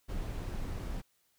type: noise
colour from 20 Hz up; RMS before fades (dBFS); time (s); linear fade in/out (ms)
brown; -37; 0.08-1.02; 20
effects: white hiss -73 dBFS RMS until 1.38 s